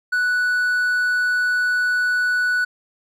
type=tone; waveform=triangle; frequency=1480 Hz; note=F#6; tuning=in tune; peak=-15 dBFS; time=0.12-2.65 s; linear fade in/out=10 ms; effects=none

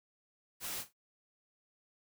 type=noise with echo; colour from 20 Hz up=white; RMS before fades=-40 dBFS; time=0.6-0.85 s; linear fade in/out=50 ms; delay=42 ms; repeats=2; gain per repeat=-15 dB; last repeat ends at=0.934 s; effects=noise-tail reverb RT60 0.1 s tail -20 dB re dry

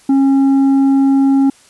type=tone with tanh clipping; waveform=sine; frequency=272.5 Hz; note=C#4; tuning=29 cents flat; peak=-9 dBFS; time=0.09-1.5 s; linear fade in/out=5 ms; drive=5 dB; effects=white hiss -47 dBFS RMS until 1.69 s + resampled to 24000 Hz

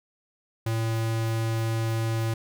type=tone; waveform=square; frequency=112.9 Hz; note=A2; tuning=45 cents sharp; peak=-25 dBFS; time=0.66-2.34 s; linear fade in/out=5 ms; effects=none

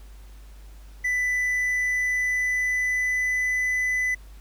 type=tone with pitch glide; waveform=triangle; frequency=1990 to 2002 Hz; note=B6 to B6; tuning=+13 to +23 cents; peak=-20 dBFS; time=1.04-4.15 s; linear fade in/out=10 ms; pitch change=+10 cents; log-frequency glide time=1.27-3.64 s; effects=added 50 Hz sine -42 dBFS peak until 4.4 s + pink hiss -56 dBFS RMS until 4.4 s

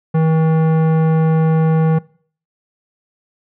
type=tone with tanh clipping; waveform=sine; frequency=160 Hz; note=D#3; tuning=49 cents sharp; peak=-13 dBFS; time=0.14-1.99 s; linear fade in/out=10 ms; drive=16 dB; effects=noise-tail reverb RT60 0.5 s tail -22 dB re dry

